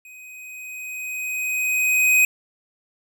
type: tone with level ramp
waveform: square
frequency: 2509 Hz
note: D#7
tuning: 14 cents sharp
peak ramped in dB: -42 to -13 dBFS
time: 0.05-2.25 s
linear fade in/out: 2 ms
effects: none